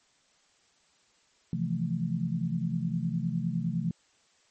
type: chord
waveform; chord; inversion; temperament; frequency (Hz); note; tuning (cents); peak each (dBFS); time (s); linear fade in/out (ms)
sine; F major seventh; second; equal; 130.81 / 164.81 / 174.61 / 220; C3 / E3 / F3 / A3; 0 / 0 / 0 / 0; -35 / -31 / -32 / -35; 1.53-3.91; 2
effects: white hiss -66 dBFS RMS until 4.5 s + MP3 32 kbps